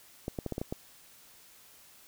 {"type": "clicks", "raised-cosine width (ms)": 2, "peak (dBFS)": -20, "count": 7, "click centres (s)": [0.281, 0.388, 0.463, 0.523, 0.581, 0.615, 0.725], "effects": ["white hiss -57 dBFS RMS until 2.07 s"]}